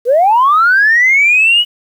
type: linear sweep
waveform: sine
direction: up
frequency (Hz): 451.4 to 2960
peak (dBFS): -5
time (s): 0.05-1.65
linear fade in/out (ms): 50
effects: tanh soft clip ceiling -2 dBFS + 7-bit